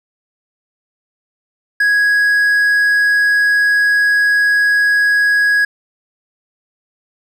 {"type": "tone", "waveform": "triangle", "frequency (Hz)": 1661.2, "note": "G#6", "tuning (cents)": 0, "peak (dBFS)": -8, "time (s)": [1.8, 5.65], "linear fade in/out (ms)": 5, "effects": []}